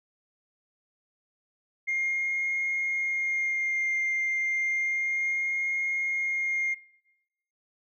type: tone with vibrato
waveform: sine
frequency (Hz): 2122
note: C7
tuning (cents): +24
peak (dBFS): -24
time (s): 1.87-6.75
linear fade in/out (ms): 20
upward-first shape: sine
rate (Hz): 0.31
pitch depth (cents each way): 15
effects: noise-tail reverb RT60 0.9 s tail -21 dB re dry + tanh soft clip ceiling -22 dBFS